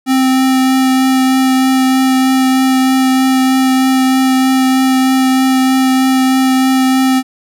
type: tone with vibrato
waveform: square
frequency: 261.6 Hz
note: C4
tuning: in tune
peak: -9 dBFS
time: 0.06-7.23 s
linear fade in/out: 50 ms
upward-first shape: triangle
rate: 3.2 Hz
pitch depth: 10 cents each way
effects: none